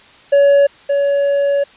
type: tone pair in turn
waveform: triangle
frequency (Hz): 564 / 564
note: C#5 / C#5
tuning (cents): +30 / +30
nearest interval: unison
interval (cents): 0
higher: neither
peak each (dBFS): -5 / -10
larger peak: first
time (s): 0.32-0.67 / 0.89-1.64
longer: second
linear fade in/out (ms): 10
effects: white hiss -44 dBFS RMS until 1.76 s + resampled to 8000 Hz